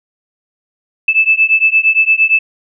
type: beating tone pair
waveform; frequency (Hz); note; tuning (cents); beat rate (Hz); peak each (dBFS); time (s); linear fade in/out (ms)
sine; 2622 / 2630.7; E7 / E7; -10 / -4; 8.7; -11; 1.08-2.39; 5
effects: none